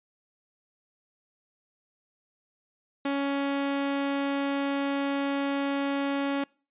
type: tone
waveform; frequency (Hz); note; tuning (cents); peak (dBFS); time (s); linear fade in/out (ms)
sawtooth; 279; C#4; +11; -22; 3.05-6.44; 5
effects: noise-tail reverb RT60 0.4 s tail -26 dB re dry + resampled to 8000 Hz